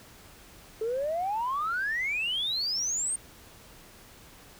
sine exponential sweep, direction up, 429.5 to 8870 Hz, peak -26 dBFS, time 0.81-3.16 s, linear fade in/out 5 ms, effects tanh soft clip ceiling -23 dBFS + pink hiss -52 dBFS RMS until 4.59 s

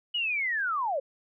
sine linear sweep, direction down, 2963 to 510 Hz, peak -26 dBFS, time 0.14-1 s, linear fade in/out 10 ms, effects none

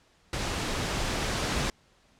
pink noise with level ramp, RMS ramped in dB -31 to -28 dBFS, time 0.33-1.7 s, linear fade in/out 2 ms, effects pink hiss -63 dBFS RMS until 2.19 s + low-pass 7000 Hz 12 dB/octave

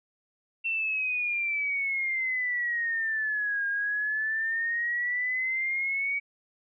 sine exponential two-way sweep, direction down then up, 2707 to 1617 to 2262 Hz, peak -26 dBFS, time 0.64-6.2 s, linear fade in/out 20 ms, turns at 3.67 s, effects none

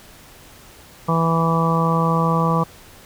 harmonic tone, 164.81 Hz, E3, in tune, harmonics 1 / 2 / 3 / 4 / 5 / 6 / 7, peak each -18 / -30 / -24 / -29 / -28 / -24 / -22 dBFS, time 1.08-2.64 s, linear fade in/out 10 ms, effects pink hiss -45 dBFS RMS until 3.05 s

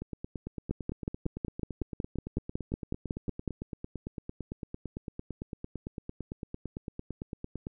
two click trains, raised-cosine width 3 ms, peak -24 / -18 dBFS, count 69 / 16, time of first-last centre 0.02-7.669 / 0.71-3.478 s, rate 8.89 / 5.42 Hz, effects none

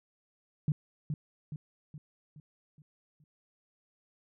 sine tone with echo, 150.2 Hz, D3, 39 cents sharp, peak -24 dBFS, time 0.68-0.72 s, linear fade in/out 2 ms, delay 420 ms, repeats 6, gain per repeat -6 dB, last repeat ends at 3.24 s, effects none

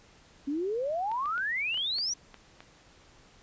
sine exponential sweep, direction up, 270.1 to 5970 Hz, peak -28 dBFS, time 0.47-2.14 s, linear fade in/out 10 ms
clicks, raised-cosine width 0.3 ms, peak -30 dBFS, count 8, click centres 1.116 / 1.258 / 1.379 / 1.744 / 1.775 / 1.985 / 2.343 / 2.605 s
effects pink hiss -58 dBFS RMS until 3.42 s + resampled to 16000 Hz

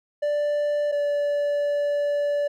triangle tone pair in turn, 587.3 / 579.5 Hz, D5 / D5, 0 / -23 cents, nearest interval unison, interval 23 cents, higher first, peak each -19 dBFS, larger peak neither, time 0.22-0.92 / 0.92-2.48 s, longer second, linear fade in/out 10 ms, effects none

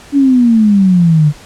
sine exponential sweep, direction down, 288.1 to 144.9 Hz, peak -5 dBFS, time 0.12-1.33 s, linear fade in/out 50 ms, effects pink hiss -37 dBFS RMS until 1.45 s + low-pass 9000 Hz 12 dB/octave

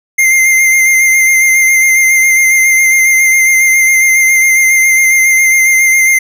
square tone with vibrato, 2097 Hz, C7, 3 cents sharp, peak -6 dBFS, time 0.18-6.19 s, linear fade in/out 10 ms, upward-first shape sine, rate 7.3 Hz, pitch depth 23 cents each way, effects none

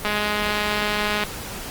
click train, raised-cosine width 0.3 ms, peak -7 dBFS, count 249, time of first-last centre 0.05-1.237 s, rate 209 Hz, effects pink hiss -33 dBFS RMS until 1.7 s + Opus 24 kbps

